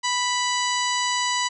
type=harmonic tone with a mistuned harmonic; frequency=987.8 Hz; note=B5; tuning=in tune; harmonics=1 / 2 / 3 / 4 / 5 / 6 / 7 / 8; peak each=-25 / -28 / -30 / -31 / -32 / -33 / -33 / -34 dBFS; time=0.03-1.49 s; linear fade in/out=20 ms; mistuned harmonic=5; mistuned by=-47 cents; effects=none